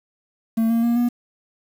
triangle tone with pitch steps, 225.3 / 230.4 / 235.7 / 241.1 Hz, A3 / A#3 / A#3 / B3, +41 / -20 / +19 / -41 cents, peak -14 dBFS, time 0.57-1.09 s, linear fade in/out 10 ms, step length 130 ms, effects 7-bit

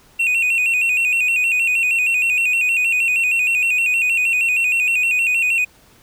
triangle tone with vibrato, 2600 Hz, E7, 24 cents flat, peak -13 dBFS, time 0.19-5.65 s, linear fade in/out 10 ms, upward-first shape square, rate 6.4 Hz, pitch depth 77 cents each way, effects pink hiss -51 dBFS RMS until 6.02 s

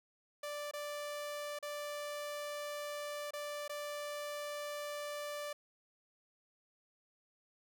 sawtooth tone with dropouts, 587 Hz, D5, 1 cent flat, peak -36 dBFS, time 0.43-5.53 s, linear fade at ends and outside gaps 5 ms, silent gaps 0.712-0.735 / 1.589-1.626 / 3.308-3.334 / 3.68-3.694 s, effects none

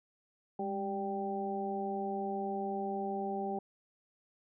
harmonic tone with a mistuned harmonic, 196 Hz, G3, in tune, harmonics 1 / 2 / 3 / 4, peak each -39 / -38 / -44 / -37 dBFS, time 0.59-3.59 s, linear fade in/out 5 ms, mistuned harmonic 1, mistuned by +56 cents, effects none

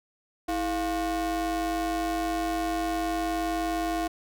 square ring-modulated tone, 187.6 Hz, F#3, 24 cents sharp, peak -24 dBFS, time 0.48-4.08 s, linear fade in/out 10 ms, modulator 513 Hz, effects none

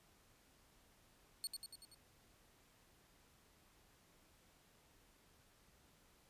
25% pulse tone with echo, 4373 Hz, C#8, 24 cents flat, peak -35 dBFS, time 1.44-1.47 s, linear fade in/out 0 ms, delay 95 ms, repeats 5, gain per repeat -4 dB, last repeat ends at 1.945 s, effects pink hiss -70 dBFS RMS until 6.29 s + resampled to 32000 Hz

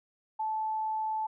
sine tone, 872 Hz, A5, 16 cents flat, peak -29 dBFS, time 0.39-1.27 s, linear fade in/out 10 ms, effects none

